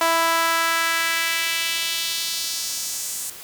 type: tone with high-pass filter sweep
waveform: sawtooth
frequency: 330.6 Hz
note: E4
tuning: 5 cents sharp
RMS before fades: -23 dBFS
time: 0.01-3.3 s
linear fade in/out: 2 ms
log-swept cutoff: 840 to 8200 Hz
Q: 1.6
effects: white hiss -39 dBFS RMS until 3.43 s